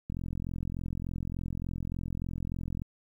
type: click train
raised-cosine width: 5 ms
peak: -23 dBFS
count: 119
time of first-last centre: 0.1-2.819 s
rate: 43.4 Hz
effects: 10-bit